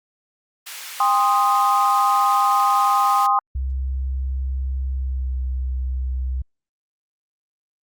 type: high-pass noise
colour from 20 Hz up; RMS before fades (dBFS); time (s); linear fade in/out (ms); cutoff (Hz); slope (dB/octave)
pink; -35; 0.66-3.27; 10; 1700; 12
type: chord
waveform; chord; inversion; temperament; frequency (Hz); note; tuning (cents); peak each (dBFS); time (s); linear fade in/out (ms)
sine; C minor; second; equal with one note detuned; 802.3 / 1046.5 / 1244.5; G5 / C6 / Eb6; +40 / 0 / 0; -19; 1-3.39; 2
type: tone with pitch glide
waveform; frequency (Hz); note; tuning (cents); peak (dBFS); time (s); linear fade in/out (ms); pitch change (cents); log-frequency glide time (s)
sine; 65.7 to 64.09; C2 to C2; +8 to -35; -21; 3.55-6.42; 5; -43; 4.93-5.38
effects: Opus 48 kbps